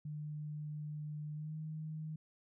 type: tone with pitch glide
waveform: sine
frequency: 150.5 to 155.99 Hz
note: D3 to D#3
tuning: +43 to +5 cents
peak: -40 dBFS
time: 0.05-2.16 s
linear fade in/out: 5 ms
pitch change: +62 cents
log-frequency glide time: 1.33-1.55 s
effects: none